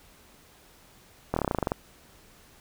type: slowing click train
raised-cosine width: 1 ms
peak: -11 dBFS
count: 12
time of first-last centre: 1.34-1.719 s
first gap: 24 ms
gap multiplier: 1.07
effects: pink hiss -56 dBFS RMS until 2.6 s